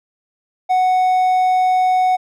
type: tone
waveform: triangle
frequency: 740 Hz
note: F#5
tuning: in tune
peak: -10 dBFS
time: 0.69-2.17 s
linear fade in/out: 20 ms
effects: none